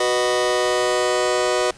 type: chord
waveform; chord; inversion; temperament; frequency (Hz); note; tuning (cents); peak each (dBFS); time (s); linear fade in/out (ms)
sawtooth; B major; second; just; 370.4 / 493.9 / 617.4; F#4 / B4 / D#5; +2 / 0 / -14; -18; 0-1.71; 5
effects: pink hiss -45 dBFS RMS until 1.77 s + resampled to 22050 Hz